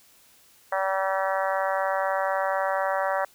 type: harmonic tone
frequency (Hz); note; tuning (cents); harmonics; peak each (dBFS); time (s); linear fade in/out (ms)
192; G3; -36; 3 / 4 / 5 / 6 / 7 / 8 / 9 / 10; -27 / -29 / -31 / -33 / -34 / -35 / -36 / -37; 0.72-3.25; 5
effects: white hiss -57 dBFS RMS until 3.34 s